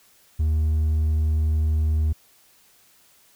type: tone with hard clipping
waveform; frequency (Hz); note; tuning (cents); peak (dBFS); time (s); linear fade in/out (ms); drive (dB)
sine; 77.8; D#2; 0; -19; 0.39-2.13; 10; 2
effects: white hiss -57 dBFS RMS until 3.35 s